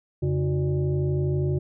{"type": "tone with frequency modulation", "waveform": "sine", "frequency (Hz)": 139.2, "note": "C#3", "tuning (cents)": 8, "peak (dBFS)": -21, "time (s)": [0.22, 1.59], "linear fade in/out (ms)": 10, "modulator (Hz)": 226, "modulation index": 1, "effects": []}